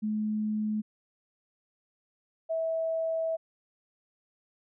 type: tone pair in turn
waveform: sine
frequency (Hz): 213.8 / 650.7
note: A3 / E5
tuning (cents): -49 / -23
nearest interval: octave + perfect fifth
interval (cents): 1926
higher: second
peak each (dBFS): -27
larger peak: neither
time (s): 0.02-0.82 / 2.49-3.37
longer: second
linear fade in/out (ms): 20
effects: none